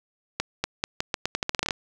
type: accelerating click train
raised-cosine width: 0.2 ms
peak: -7 dBFS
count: 15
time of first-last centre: 0.4-1.708 s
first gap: 240 ms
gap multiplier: 0.83
effects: none